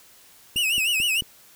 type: tone with vibrato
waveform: 45% pulse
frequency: 2731 Hz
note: F7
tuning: 39 cents flat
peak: -20 dBFS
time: 0.56-1.21 s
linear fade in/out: 5 ms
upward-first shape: sine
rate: 6.6 Hz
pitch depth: 140 cents each way
type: click train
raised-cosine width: 3 ms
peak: -25 dBFS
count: 4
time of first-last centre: 0.56-1.222 s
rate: 4.53 Hz
effects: white hiss -52 dBFS RMS until 1.55 s